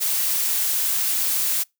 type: noise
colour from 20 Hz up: blue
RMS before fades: -22 dBFS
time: 0-1.64 s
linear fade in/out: 20 ms
effects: noise-tail reverb RT60 0.2 s tail -26 dB re dry